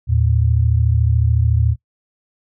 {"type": "tone pair together", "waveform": "sine", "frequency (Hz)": [79.47, 113.3], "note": ["D#2", "A#2"], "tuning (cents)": [37, -49], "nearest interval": "tritone", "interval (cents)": 614, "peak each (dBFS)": -15, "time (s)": [0.07, 1.76], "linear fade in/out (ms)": 50, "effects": ["noise-tail reverb RT60 0.1 s tail -22 dB re dry"]}